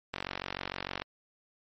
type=click train; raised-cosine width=0.3 ms; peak=-17 dBFS; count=42; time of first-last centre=0.14-1.02 s; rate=46.6 Hz; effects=MP3 32 kbps